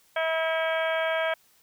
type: harmonic tone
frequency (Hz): 323.1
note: E4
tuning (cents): -35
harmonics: 2 / 3 / 4 / 5 / 6 / 7 / 8 / 9 / 10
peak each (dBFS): -26 / -35 / -35 / -31 / -40 / -34 / -44 / -47 / -38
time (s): 0.16-1.34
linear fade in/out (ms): 5
effects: white hiss -62 dBFS RMS until 1.62 s